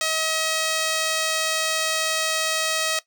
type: tone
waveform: 5% pulse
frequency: 637 Hz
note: D#5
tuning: 41 cents sharp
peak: -10 dBFS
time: 0.01-2.99 s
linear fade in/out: 2 ms
effects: noise-tail reverb RT60 0.1 s tail -17 dB re dry